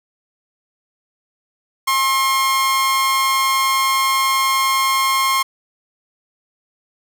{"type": "tone with amplitude modulation", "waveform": "sawtooth", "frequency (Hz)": 1070, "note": "C6", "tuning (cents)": 38, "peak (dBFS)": -9, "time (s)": [1.87, 5.43], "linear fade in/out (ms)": 10, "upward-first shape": "sine", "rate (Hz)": 239, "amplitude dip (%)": 40, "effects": []}